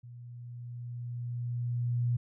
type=tone with level ramp; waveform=sine; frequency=120.7 Hz; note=B2; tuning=39 cents flat; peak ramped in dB=-45 to -25 dBFS; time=0.03-2.17 s; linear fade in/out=10 ms; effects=none